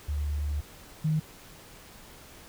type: tone pair in turn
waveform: sine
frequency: 73.42 / 155.57 Hz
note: D2 / D#3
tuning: 0 / 0 cents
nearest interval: octave + minor second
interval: 1300 cents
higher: second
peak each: -27 / -23 dBFS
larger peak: second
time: 0.08-0.61 / 1.04-1.2 s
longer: first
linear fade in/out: 10 ms
effects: pink hiss -50 dBFS RMS until 2.48 s